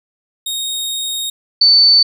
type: tone pair in turn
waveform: sawtooth / sine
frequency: 3729 / 4520 Hz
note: A#7 / C#8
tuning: 0 / +33 cents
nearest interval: minor third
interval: 333 cents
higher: second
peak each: -16 / -6 dBFS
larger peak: second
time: 0.46-1.3 / 1.61-2.03 s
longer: first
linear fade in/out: 5 ms
effects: none